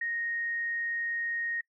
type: tone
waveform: sine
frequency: 1864.7 Hz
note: A#6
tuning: in tune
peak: -30 dBFS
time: 0.01-1.61 s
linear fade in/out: 5 ms
effects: noise-tail reverb RT60 0.1 s tail -23 dB re dry